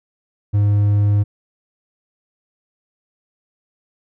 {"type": "tone", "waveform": "triangle", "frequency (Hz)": 102.7, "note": "G#2", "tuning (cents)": -19, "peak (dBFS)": -10, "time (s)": [0.53, 1.24], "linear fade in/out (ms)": 20, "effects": []}